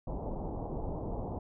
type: low-pass noise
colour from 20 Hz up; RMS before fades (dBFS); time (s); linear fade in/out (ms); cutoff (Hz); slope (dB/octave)
pink; -37; 0.07-1.39; 5; 920; 48
effects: none